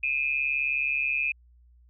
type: tone pair together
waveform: sine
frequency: 2436 / 2575 Hz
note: D#7 / E7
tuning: -37 / -41 cents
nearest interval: minor second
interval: 96 cents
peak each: -27 dBFS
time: 0.03-1.32 s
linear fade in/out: 5 ms
effects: added 60 Hz sine -54 dBFS peak until 1.89 s